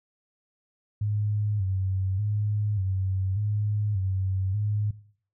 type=tone with vibrato; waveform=sine; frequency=99.8 Hz; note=G2; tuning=32 cents sharp; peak=-24 dBFS; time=1.01-4.91 s; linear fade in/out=5 ms; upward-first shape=square; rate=0.85 Hz; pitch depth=83 cents each way; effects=noise-tail reverb RT60 0.5 s tail -17 dB re dry